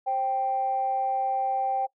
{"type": "tone pair together", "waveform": "sine", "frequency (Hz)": [531, 782.5], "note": ["C5", "G5"], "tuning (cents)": [25, -3], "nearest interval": "perfect fifth", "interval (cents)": 672, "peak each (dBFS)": [-33, -23], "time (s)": [0.06, 1.87], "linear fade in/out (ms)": 20, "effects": ["noise-tail reverb RT60 0.1 s tail -21 dB re dry", "tanh soft clip ceiling -17 dBFS"]}